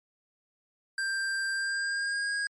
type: tone with pitch glide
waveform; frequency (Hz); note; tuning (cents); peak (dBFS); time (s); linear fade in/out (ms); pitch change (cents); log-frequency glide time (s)
square; 1582 to 1635.9; G6 to G#6; +15 to -27; -29; 0.98-2.47; 2; +58; 1.53-2.34
effects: MP3 48 kbps